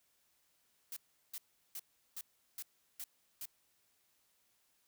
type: noise bursts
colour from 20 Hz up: blue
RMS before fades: -44 dBFS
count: 7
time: 0.92-3.455 s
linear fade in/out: 2 ms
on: 45 ms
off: 370 ms
effects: white hiss -75 dBFS RMS until 4.87 s